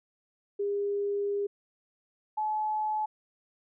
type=tone pair in turn; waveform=sine; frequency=404.7 / 857.5 Hz; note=G#4 / A5; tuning=-45 / -45 cents; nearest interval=octave + minor second; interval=1300 cents; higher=second; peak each=-27 dBFS; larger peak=neither; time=0.59-1.47 / 2.37-3.06 s; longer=first; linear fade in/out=10 ms; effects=none